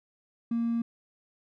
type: tone with hard clipping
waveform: triangle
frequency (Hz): 232.5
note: A#3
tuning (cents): -4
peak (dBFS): -26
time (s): 0.51-0.82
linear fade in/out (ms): 5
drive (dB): 4
effects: none